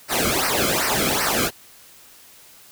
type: noise with flanger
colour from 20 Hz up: pink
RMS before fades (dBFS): -21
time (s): 0.08-1.51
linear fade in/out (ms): 50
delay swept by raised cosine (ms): 0.28 to 1.12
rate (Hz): 2.6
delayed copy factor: -0.9
effects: white hiss -48 dBFS RMS until 2.71 s